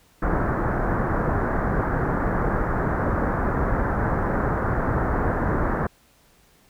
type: low-pass noise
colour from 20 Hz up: pink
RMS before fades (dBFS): -23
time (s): 0.22-5.87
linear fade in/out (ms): 5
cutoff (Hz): 1700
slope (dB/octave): 48
effects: pink hiss -58 dBFS RMS until 6.69 s